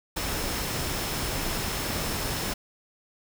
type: tone in noise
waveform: sine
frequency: 5280 Hz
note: E8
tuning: 2 cents sharp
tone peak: -41 dBFS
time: 0.16-2.54 s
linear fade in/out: 10 ms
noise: pink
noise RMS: -30 dBFS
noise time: 0.16-2.54 s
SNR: -14 dB
effects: none